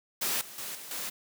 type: noise with level steps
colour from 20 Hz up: white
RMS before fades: -30 / -46 / -38 / -44 / -36 dBFS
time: 0.21-1.1 s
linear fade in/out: 10 ms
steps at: 0.41 / 0.58 / 0.75 / 0.91 s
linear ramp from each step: 2 ms
effects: high-pass 150 Hz 12 dB/octave